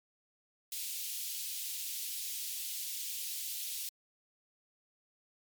white high-pass noise, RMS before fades -39 dBFS, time 0.72-3.89 s, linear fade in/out 2 ms, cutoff 2800 Hz, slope 24 dB/octave, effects MP3 96 kbps

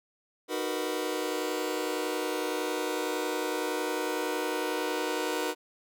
sawtooth chord, B major seventh, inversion first, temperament just, 308.7 / 370.4 / 463 / 493.9 Hz, D#4 / F#4 / A#4 / B4, -14 / +2 / -12 / 0 cents, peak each -31 dBFS, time 0.48-5.55 s, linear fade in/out 50 ms, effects none

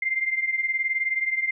sine beating tone pair, 2092 / 2111 Hz, C7 / C7, -1 / +15 cents, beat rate 19 Hz, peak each -24 / -28 dBFS, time 0.02-1.51 s, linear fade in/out 5 ms, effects none

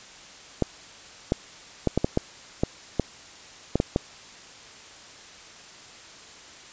clicks, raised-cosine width 2 ms, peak -7 dBFS, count 11, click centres 0.623 / 1.321 / 1.873 / 1.976 / 2.045 / 2.174 / 2.635 / 2.997 / 3.756 / 3.801 / 3.961 s, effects white hiss -46 dBFS RMS until 6.72 s + resampled to 16000 Hz

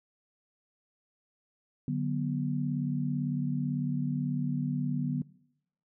sine chord, B minor, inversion first, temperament equal with one note detuned, 146.83 / 185 / 244.7 Hz, D3 / F#3 / B3, 0 / 0 / -16 cents, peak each -31 / -35 / -32 dBFS, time 1.88-5.22 s, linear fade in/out 2 ms, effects noise-tail reverb RT60 0.8 s tail -22 dB re dry

